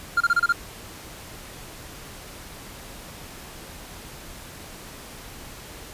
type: tone bursts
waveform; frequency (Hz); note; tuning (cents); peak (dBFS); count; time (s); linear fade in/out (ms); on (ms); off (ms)
triangle; 1396.9; F6; 0; -14; 6; 0.17-0.525; 5; 35; 29
effects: pink hiss -41 dBFS RMS until 5.93 s + resampled to 32000 Hz